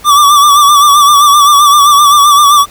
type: tone with vibrato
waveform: square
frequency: 1162 Hz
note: D6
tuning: 19 cents flat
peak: -3 dBFS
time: 0.04-2.66 s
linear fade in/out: 50 ms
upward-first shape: sine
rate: 7.7 Hz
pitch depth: 57 cents each way
effects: pink hiss -36 dBFS RMS until 2.7 s